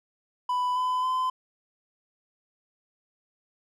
triangle tone with pitch steps, 994 / 1008.5 / 1023.1 Hz, B5 / B5 / C6, +11 / +36 / -39 cents, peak -22 dBFS, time 0.49-1.3 s, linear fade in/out 5 ms, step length 270 ms, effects none

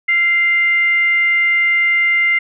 sine tone with frequency modulation, 2090 Hz, C7, 2 cents flat, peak -11 dBFS, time 0.08-2.39 s, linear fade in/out 10 ms, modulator 713 Hz, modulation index 0.25, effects none

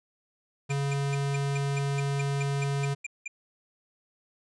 square tone, 140 Hz, C#3, 18 cents sharp, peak -27 dBFS, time 0.69-2.95 s, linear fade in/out 20 ms
square tone bursts, 2400 Hz, D7, 37 cents sharp, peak -33 dBFS, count 13, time 0.7-3.279 s, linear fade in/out 5 ms, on 23 ms, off 190 ms
effects resampled to 22050 Hz

